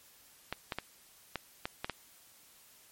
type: clicks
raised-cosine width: 0.3 ms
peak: -18 dBFS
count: 7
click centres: 0.526 / 0.722 / 0.786 / 1.357 / 1.655 / 1.845 / 1.897 s
effects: white hiss -60 dBFS RMS until 2.91 s + MP3 64 kbps